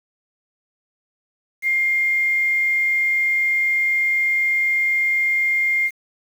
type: tone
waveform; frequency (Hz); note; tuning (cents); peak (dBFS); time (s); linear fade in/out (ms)
sine; 2116; C7; +19; -16; 1.62-5.91; 50
effects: 7-bit